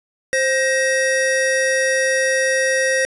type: tone pair together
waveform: square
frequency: 525.7 / 1886 Hz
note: C5 / A#6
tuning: +8 / +20 cents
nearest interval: octave + minor seventh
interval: 2212 cents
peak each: -19 dBFS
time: 0.33-3.05 s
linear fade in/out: 0 ms
effects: resampled to 24000 Hz + 8-bit